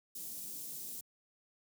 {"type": "band-stop noise", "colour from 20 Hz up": "white", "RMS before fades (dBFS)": -44, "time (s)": [0.15, 1.01], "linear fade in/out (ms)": 5, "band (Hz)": [300, 6800], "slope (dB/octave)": 12, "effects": ["high-pass 150 Hz 12 dB/octave"]}